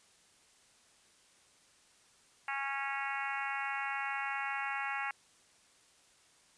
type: harmonic tone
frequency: 275.2 Hz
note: C#4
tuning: 12 cents flat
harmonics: 3 / 4 / 5 / 6 / 7 / 8 / 9 / 10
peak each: -40 / -43 / -42 / -42 / -42 / -42 / -47 / -46 dBFS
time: 2.48-5.11 s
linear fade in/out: 2 ms
effects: white hiss -65 dBFS RMS until 6.57 s + resampled to 22050 Hz